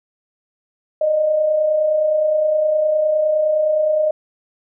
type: tone pair together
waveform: sine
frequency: 587.3 / 617 Hz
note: D5 / D#5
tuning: 0 / -15 cents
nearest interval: minor second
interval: 85 cents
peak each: -25 / -14 dBFS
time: 1.01-4.11 s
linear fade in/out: 5 ms
effects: none